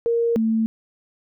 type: tone pair in turn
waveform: sine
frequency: 466.2 / 223.1 Hz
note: A#4 / A3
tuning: 0 / +24 cents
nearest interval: octave + minor second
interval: 1276 cents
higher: first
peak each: -17 dBFS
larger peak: neither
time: 0.06-0.36 / 0.36-0.66 s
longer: neither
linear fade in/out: 0 ms
effects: none